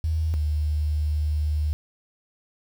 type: tone pair in turn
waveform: sine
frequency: 79.6 / 75.78 Hz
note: D#2 / D#2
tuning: +40 / -45 cents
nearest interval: minor second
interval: 85 cents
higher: first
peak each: -21 dBFS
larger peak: neither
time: 0.04-0.34 / 0.34-1.73 s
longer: second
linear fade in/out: 0 ms
effects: 8-bit